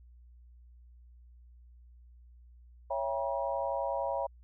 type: chord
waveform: sine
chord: C# diminished seventh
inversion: none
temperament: just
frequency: 554.4 / 665.2 / 798.3 / 957.9 Hz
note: C#5 / E5 / G5 / Bb5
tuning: 0 / +16 / +31 / +47 cents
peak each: -34 / -36 / -38 / -36 dBFS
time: 2.9-4.27 s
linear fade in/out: 10 ms
effects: added 60 Hz sine -53 dBFS peak until 4.43 s